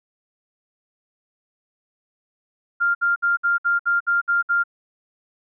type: tone bursts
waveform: sine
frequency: 1396.9 Hz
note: F6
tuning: in tune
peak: -16 dBFS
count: 9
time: 2.8-4.638 s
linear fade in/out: 20 ms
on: 150 ms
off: 61 ms
effects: none